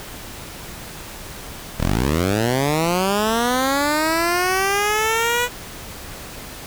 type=linear sweep; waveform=10% pulse; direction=up; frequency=32.7 to 493.9 Hz; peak=-9 dBFS; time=1.77-5.49 s; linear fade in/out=50 ms; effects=pink hiss -35 dBFS RMS until 6.66 s